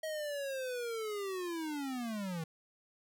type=linear sweep; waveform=square; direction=down; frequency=637 to 156.6 Hz; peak=-37 dBFS; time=0.03-2.44 s; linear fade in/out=5 ms; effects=none